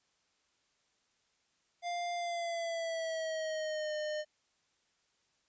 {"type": "tone with pitch glide", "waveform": "square", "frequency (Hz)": [698.5, 608.1], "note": ["F5", "D#5"], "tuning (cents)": [0, -40], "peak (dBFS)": -35, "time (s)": [1.82, 4.25], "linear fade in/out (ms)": 50, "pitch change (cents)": -240, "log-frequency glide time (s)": [2.15, 3.94], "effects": ["white hiss -75 dBFS RMS until 5.48 s", "resampled to 16000 Hz"]}